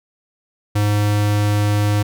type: tone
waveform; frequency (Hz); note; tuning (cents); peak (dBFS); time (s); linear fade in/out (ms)
square; 103.83; G#2; 0; -15; 0.75-2.03; 10
effects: none